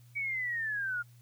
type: linear sweep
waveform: sine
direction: down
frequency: 2275 to 1396.9 Hz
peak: -31 dBFS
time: 0.15-1.03 s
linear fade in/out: 20 ms
effects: added 120 Hz sine -54 dBFS peak until 1.21 s + white hiss -67 dBFS RMS until 1.21 s